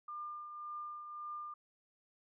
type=tone with tremolo; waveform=sine; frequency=1200 Hz; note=D6; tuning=37 cents sharp; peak=-40 dBFS; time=0.08-1.54 s; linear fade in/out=5 ms; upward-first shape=triangle; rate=1.8 Hz; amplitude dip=50%; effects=none